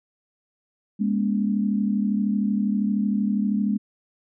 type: tone cluster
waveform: sine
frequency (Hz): 205.7 / 238.5 / 280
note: G#3 / A#3 / C#4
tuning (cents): -16 / +40 / +18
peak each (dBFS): -21 / -27 / -30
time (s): 0.99-3.78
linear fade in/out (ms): 20
effects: none